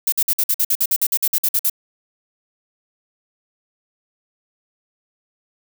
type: noise bursts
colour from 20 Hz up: violet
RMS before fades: -17 dBFS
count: 16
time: 0.07-1.698 s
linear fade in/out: 5 ms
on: 53 ms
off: 52 ms
effects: none